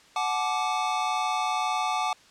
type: chord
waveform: square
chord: D major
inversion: first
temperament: equal with one note detuned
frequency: 740 / 861.9 / 1174.7 Hz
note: F#5 / A5 / D6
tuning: 0 / -36 / 0 cents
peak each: -30 dBFS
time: 0.16-2.13 s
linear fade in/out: 2 ms
effects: white hiss -55 dBFS RMS until 2.3 s + low-pass 6000 Hz 12 dB/octave